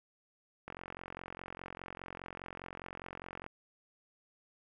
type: click train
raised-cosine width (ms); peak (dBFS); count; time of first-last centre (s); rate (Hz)
0.5; -28; 126; 0.68-3.464; 44.9
effects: none